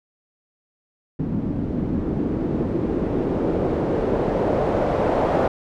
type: noise with low-pass filter sweep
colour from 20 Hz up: white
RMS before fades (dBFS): -22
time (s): 1.19-5.48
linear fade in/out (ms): 5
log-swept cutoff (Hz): 220 to 670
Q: 1.8
effects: none